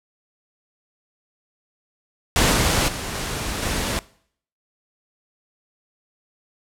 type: noise with level steps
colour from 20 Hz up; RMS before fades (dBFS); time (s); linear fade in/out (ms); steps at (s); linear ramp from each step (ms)
pink; -17 / -19 / -29 / -27 / -24; 2.36-3.99; 0; 2.53 / 2.88 / 3.14 / 3.62; 5
effects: noise-tail reverb RT60 0.6 s tail -21 dB re dry + low-pass 11000 Hz 12 dB/octave